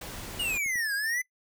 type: noise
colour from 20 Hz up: pink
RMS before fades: -40 dBFS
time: 0.01-0.58 s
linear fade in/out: 5 ms
type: click train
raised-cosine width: 3 ms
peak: -36 dBFS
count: 8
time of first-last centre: 0.09-0.757 s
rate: 10.5 Hz
type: exponential two-way sweep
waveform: square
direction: down then up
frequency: 2935 to 1599 to 2039 Hz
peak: -28 dBFS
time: 0.39-1.22 s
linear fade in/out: 10 ms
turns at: 0.94 s
effects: noise-tail reverb RT60 0.1 s tail -20 dB re dry